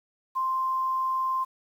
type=tone with quantisation; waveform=sine; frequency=1046.5 Hz; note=C6; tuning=in tune; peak=-24 dBFS; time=0.35-1.45 s; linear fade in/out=20 ms; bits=9; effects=none